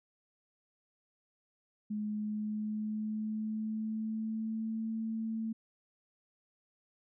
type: tone with pitch glide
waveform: sine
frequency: 211 to 222.9 Hz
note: G#3 to A3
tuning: +28 to +23 cents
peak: -33 dBFS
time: 1.9-5.53 s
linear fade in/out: 10 ms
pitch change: +95 cents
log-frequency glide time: 2.08-4.89 s
effects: none